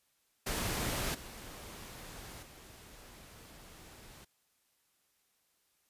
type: noise with level steps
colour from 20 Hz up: pink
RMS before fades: -35 / -48 / -54 dBFS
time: 0.46-4.25 s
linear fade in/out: 10 ms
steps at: 1.14 / 2.42 s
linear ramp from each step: 10 ms
effects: white hiss -75 dBFS RMS until 5.89 s + resampled to 32000 Hz